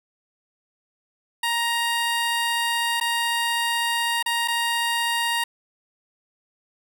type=tone with dropouts; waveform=15% pulse; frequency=936 Hz; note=A#5; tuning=7 cents sharp; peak=-15 dBFS; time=1.43-5.44 s; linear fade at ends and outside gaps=5 ms; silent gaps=3.001-3.01 / 4.227-4.26 / 4.477-4.482 s; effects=none

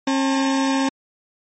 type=tone pair together; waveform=40% pulse; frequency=270 / 891.5 Hz; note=C#4 / A5; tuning=-45 / +22 cents; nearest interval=octave + major sixth; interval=2067 cents; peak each=-17 / -25 dBFS; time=0.07-0.89 s; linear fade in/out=5 ms; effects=MP3 32 kbps

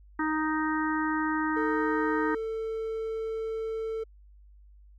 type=harmonic tone; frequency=311.1 Hz; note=D#4; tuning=in tune; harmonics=1 / 3 / 4 / 5 / 6; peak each=-28 / -33 / -34 / -35 / -36 dBFS; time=0.19-2.35 s; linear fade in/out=5 ms
type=tone; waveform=triangle; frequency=445.2 Hz; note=A4; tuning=20 cents sharp; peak=-28 dBFS; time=1.56-4.04 s; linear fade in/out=10 ms
effects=added 50 Hz sine -51 dBFS peak until 4.98 s

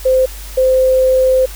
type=tone pair in turn; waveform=sine; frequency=518 / 518 Hz; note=C5 / C5; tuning=-17 / -17 cents; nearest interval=unison; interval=0 cents; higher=neither; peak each=-8 dBFS; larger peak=neither; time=0.05-0.26 / 0.57-1.46 s; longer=second; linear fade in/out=10 ms; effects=added 50 Hz sine -28 dBFS peak until 1.55 s + white hiss -34 dBFS RMS until 1.55 s

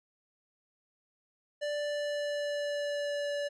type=tone with pitch glide; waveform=square; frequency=587.3 to 577.2 Hz; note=D5 to D5; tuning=0 to -30 cents; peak=-32 dBFS; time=1.61-3.49 s; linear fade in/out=20 ms; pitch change=-30 cents; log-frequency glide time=1.74-3.34 s; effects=low-pass 6000 Hz 12 dB/octave

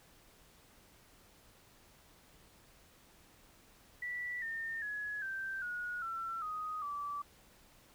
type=tone with pitch steps; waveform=sine; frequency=1959 / 1817.3 / 1685.8 / 1563.9 / 1450.7 / 1345.8 / 1248.4 / 1158.1 Hz; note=B6 / A#6 / G#6 / G6 / F#6 / E6 / D#6 / D6; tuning=-15 / -45 / +25 / -5 / -35 / +35 / +5 / -25 cents; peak=-37 dBFS; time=4.02-7.22 s; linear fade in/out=5 ms; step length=400 ms; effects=pink hiss -63 dBFS RMS until 7.94 s

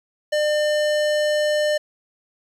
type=tone with low-pass filter; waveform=square; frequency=600 Hz; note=D5; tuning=37 cents sharp; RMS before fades=-20 dBFS; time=0.32-1.78 s; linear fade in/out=10 ms; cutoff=7000 Hz; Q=0.82; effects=8-bit

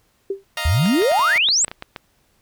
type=tone with exponential decay; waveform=sine; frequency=392 Hz; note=G4; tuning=in tune; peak=-17 dBFS; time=0.3-0.44 s; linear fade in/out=5 ms; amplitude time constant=29 ms
type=chord; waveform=10% pulse; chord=Eb suspended second; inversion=none; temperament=equal; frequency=622.3 / 698.5 / 932.3 Hz; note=Eb5 / F5 / Bb5; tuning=0 / 0 / 0 cents; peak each=-20 dBFS; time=0.57-1.38 s; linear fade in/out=2 ms
type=exponential sweep; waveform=sine; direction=up; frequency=69 to 8372 Hz; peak=-14 dBFS; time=0.65-1.65 s; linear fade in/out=5 ms
type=clicks; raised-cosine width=0.3 ms; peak=-14 dBFS; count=11; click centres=0.858 / 1.02 / 1.117 / 1.194 / 1.361 / 1.487 / 1.646 / 1.681 / 1.715 / 1.824 / 1.962 s
effects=pink hiss -62 dBFS RMS until 2.41 s

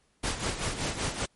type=noise with tremolo; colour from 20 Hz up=pink; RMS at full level=-29 dBFS; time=0.23-1.26 s; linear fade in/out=10 ms; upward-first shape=sine; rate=5.2 Hz; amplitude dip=65%; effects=pink hiss -69 dBFS RMS until 1.35 s + MP3 48 kbps

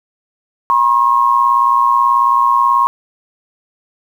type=tone pair together; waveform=sine; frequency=960 / 1078.4 Hz; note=B5 / C#6; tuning=-49 / -48 cents; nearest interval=major second; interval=201 cents; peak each=-14 / -10 dBFS; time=0.7-2.87 s; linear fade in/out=0 ms; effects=7-bit

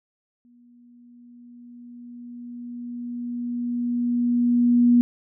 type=tone with exponential growth; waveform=sine; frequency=241.2 Hz; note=B3; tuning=41 cents flat; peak=-12 dBFS; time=0.45-5.01 s; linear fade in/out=0 ms; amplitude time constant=990 ms; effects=none

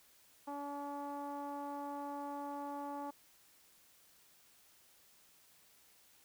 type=tone with low-pass filter; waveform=sawtooth; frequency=285.6 Hz; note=D4; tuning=48 cents flat; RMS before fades=-43 dBFS; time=0.47-3.11 s; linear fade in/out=10 ms; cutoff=960 Hz; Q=6.6; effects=white hiss -66 dBFS RMS until 6.24 s

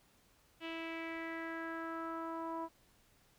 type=tone with low-pass filter sweep; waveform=sawtooth; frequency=328.3 Hz; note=E4; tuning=7 cents flat; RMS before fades=-42 dBFS; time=0.6-2.69 s; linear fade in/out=50 ms; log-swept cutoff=2900 to 960 Hz; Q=4.1; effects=pink hiss -69 dBFS RMS until 3.38 s

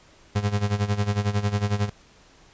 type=tone with tremolo; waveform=35% pulse; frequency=102.6 Hz; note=G#2; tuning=21 cents flat; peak=-17 dBFS; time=0.35-1.9 s; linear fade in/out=10 ms; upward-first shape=sine; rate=11 Hz; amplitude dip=80%; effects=pink hiss -54 dBFS RMS until 2.53 s + resampled to 16000 Hz

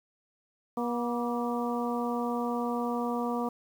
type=harmonic tone with a mistuned harmonic; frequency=240 Hz; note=B3; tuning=49 cents flat; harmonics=1 / 2 / 3 / 4 / 5; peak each=-31 / -34 / -36 / -37 / -38 dBFS; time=0.77-3.49 s; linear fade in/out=5 ms; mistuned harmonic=5; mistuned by=-41 cents; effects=9-bit

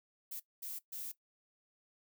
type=noise bursts at uneven times; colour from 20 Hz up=violet; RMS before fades=-43 dBFS; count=3; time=0.31-0.4 / 0.62-0.79 / 0.92-1.12 s; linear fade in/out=10 ms; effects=noise-tail reverb RT60 0.1 s tail -17 dB re dry

